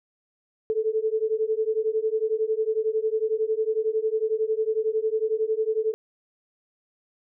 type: beating tone pair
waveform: sine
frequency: 433.2 / 444.2 Hz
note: A4 / A4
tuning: -27 / +16 cents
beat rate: 11 Hz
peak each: -25 dBFS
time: 0.7-5.94 s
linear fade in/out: 0 ms
effects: none